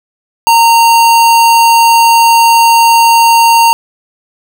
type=tone; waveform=square; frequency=923 Hz; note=A#5; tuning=17 cents flat; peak=-4 dBFS; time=0.47-3.73 s; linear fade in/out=0 ms; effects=none